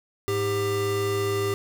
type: tone pair together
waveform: square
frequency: 105.1 / 396.8 Hz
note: G#2 / G4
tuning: +21 / +21 cents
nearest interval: octave + major seventh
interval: 2300 cents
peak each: -30 / -25 dBFS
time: 0.28-1.54 s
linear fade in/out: 0 ms
effects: 9-bit